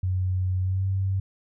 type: tone with pitch glide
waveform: sine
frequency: 92.5 to 96.04 Hz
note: F#2 to G2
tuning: 0 to -35 cents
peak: -22 dBFS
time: 0.03-1.2 s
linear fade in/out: 5 ms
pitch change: +65 cents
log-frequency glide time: 0.61-0.85 s
effects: none